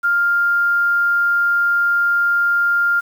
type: tone with quantisation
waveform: sine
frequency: 1400 Hz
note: F6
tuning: 4 cents sharp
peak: -13 dBFS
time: 0.03-3.01 s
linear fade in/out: 20 ms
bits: 7
effects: none